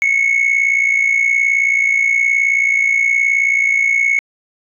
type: tone with amplitude modulation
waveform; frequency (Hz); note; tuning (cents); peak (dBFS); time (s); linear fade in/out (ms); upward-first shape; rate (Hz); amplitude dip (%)
sine; 2200; C#7; -14; -6; 0.02-4.19; 0; sine; 58.9; 75
effects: tanh soft clip ceiling -8 dBFS